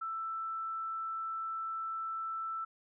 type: tone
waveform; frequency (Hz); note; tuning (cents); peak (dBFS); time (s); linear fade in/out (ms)
sine; 1326; E6; +10; -35; 0.01-2.65; 10
effects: none